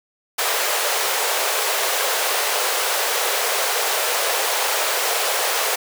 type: high-pass noise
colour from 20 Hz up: pink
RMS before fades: -21 dBFS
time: 0.38-5.76 s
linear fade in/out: 10 ms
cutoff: 430 Hz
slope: 48 dB/octave
effects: none